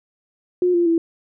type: tone with pitch steps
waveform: sine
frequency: 359.2 / 345.6 / 332.4 Hz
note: F4 / F4 / E4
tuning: +49 / -18 / +15 cents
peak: -14 dBFS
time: 0.62-0.98 s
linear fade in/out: 2 ms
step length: 120 ms
effects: none